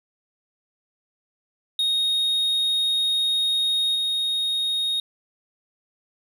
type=tone with level steps; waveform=triangle; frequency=3729 Hz; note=A#7; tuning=in tune; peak=-18 / -20 dBFS; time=1.79-5 s; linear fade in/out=2 ms; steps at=3.95 s; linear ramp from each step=5 ms; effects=none

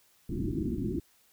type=low-pass noise; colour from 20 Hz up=white; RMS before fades=-32 dBFS; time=0.29-1 s; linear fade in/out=5 ms; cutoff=370 Hz; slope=96 dB/octave; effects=white hiss -65 dBFS RMS until 1.32 s

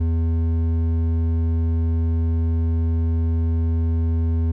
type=tone with hard clipping; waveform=sine; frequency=82.3 Hz; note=E2; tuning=2 cents flat; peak=-19 dBFS; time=0-4.52 s; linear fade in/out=10 ms; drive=8 dB; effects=none

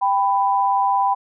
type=tone pair together; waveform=sine; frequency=789 / 994.1 Hz; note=G5 / B5; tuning=+11 / +11 cents; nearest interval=major third; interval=400 cents; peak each=-18 dBFS; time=0.01-1.15 s; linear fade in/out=20 ms; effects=none

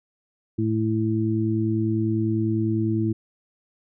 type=harmonic tone; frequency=110 Hz; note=A2; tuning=in tune; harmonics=1 / 2 / 3; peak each=-24 / -26 / -24 dBFS; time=0.58-3.13 s; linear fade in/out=10 ms; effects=none

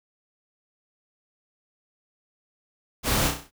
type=noise with echo; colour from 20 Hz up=pink; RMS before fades=-24 dBFS; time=3.03-3.32 s; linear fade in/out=50 ms; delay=32 ms; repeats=6; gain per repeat=-5 dB; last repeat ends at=3.512 s; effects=none

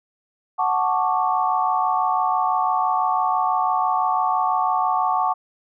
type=chord; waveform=sine; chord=D major seventh; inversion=first; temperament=equal; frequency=740 / 880 / 1108.7 / 1174.7 Hz; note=F#5 / A5 / C#6 / D6; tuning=0 / 0 / 0 / 0 cents; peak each=-22 / -23 / -23 / -26 dBFS; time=0.58-5.34 s; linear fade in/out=20 ms; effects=none

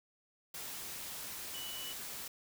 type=tone in noise; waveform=sine; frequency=2960 Hz; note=F#7; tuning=in tune; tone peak=-44 dBFS; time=1.54-1.93 s; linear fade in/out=5 ms; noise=white; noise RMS=-44 dBFS; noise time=0.54-2.28 s; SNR=-3 dB; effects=none

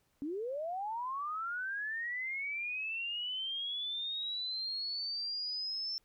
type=linear sweep; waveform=sine; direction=up; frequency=270 to 5360 Hz; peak=-35 dBFS; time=0.22-5.98 s; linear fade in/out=0 ms; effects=pink hiss -75 dBFS RMS until 6.04 s

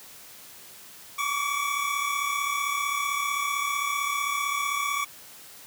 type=tone pair together; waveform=25% pulse; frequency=1123.4 / 1159 Hz; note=C#6 / D6; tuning=+23 / -23 cents; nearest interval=minor second; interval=54 cents; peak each=-25 dBFS; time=1.18-5.05 s; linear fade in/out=10 ms; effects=white hiss -47 dBFS RMS until 5.66 s + high-pass 60 Hz 12 dB/octave

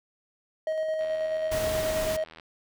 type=tone with tremolo; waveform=triangle; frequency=630 Hz; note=D#5; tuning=21 cents sharp; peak=-23 dBFS; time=0.67-2.24 s; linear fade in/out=2 ms; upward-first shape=square; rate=9.3 Hz; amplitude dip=25%
type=click train; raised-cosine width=0.3 ms; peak=-30 dBFS; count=113; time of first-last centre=1.01-2.398 s; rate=80.7 Hz
type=noise; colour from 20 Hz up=pink; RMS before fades=-33 dBFS; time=1.51-2.17 s; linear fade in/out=10 ms
effects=none

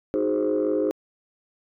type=chord; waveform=sine; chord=Ab dominant seventh; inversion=second; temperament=equal; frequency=311.1 / 370 / 415.3 / 523.3 Hz; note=Eb4 / Gb4 / Ab4 / C5; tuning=0 / 0 / 0 / 0 cents; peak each=-24 / -28 / -24 / -25 dBFS; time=0.14-0.91 s; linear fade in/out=0 ms; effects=tanh soft clip ceiling -15 dBFS

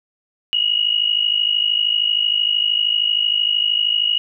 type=tone pair together; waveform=sine; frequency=2868 / 2921 Hz; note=F7 / F#7; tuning=+45 / -23 cents; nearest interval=unison; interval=32 cents; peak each=-18 dBFS; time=0.53-4.18 s; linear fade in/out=0 ms; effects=none

